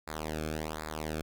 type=tone with flanger; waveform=sawtooth; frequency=77.78 Hz; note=D#2; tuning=in tune; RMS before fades=-37 dBFS; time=0.07-1.22 s; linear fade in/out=10 ms; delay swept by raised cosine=0.33 to 1.05 ms; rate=1.3 Hz; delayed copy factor=-0.9; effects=none